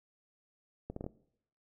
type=accelerating click train; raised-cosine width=2 ms; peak=-26 dBFS; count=5; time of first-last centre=0.9-1.065 s; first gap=64 ms; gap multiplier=0.71; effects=noise-tail reverb RT60 0.7 s tail -20 dB re dry